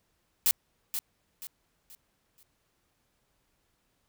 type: noise with echo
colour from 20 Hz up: blue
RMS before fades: -23 dBFS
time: 0.46-0.51 s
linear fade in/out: 0 ms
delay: 480 ms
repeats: 4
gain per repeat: -9 dB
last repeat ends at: 2.43 s
effects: pink hiss -74 dBFS RMS until 4.08 s